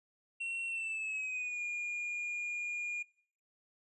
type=tone with pitch glide; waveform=triangle; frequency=2723 to 2426 Hz; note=F7 to D#7; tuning=-44 to -44 cents; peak=-34 dBFS; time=0.4-3.03 s; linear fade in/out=10 ms; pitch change=-200 cents; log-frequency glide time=0.67-1.62 s; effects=noise-tail reverb RT60 0.5 s tail -20 dB re dry + resampled to 24000 Hz